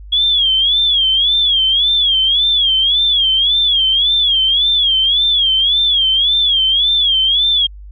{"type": "tone with vibrato", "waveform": "sine", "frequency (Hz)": 3320, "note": "G#7", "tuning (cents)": -1, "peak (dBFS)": -10, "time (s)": [0.12, 7.67], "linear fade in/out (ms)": 10, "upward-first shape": "sine", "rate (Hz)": 1.8, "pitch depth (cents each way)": 130, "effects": ["added 50 Hz sine -31 dBFS peak until 7.91 s"]}